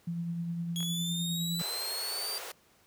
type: tone with tremolo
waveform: sine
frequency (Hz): 169.8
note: F3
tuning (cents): -48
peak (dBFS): -30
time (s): 0.07-1.62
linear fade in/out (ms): 5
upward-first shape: triangle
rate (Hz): 9.8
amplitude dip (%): 35
type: exponential sweep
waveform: sawtooth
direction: up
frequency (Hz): 3322 to 4716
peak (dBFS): -31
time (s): 0.76-2.38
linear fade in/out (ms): 0
type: clicks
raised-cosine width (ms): 0.3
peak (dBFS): -30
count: 2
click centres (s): 0.805 / 0.829
type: high-pass noise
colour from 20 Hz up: pink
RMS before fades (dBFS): -42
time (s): 1.59-2.52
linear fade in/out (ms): 5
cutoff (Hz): 370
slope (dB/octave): 96
effects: pink hiss -64 dBFS RMS until 2.86 s + high-pass 80 Hz 12 dB/octave